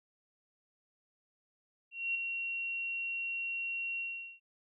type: tone with ADSR envelope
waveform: sine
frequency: 2740 Hz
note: F7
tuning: 34 cents flat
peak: -29 dBFS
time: 1.91-4.4 s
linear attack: 240 ms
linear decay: 4 ms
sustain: -5 dB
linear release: 410 ms
effects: none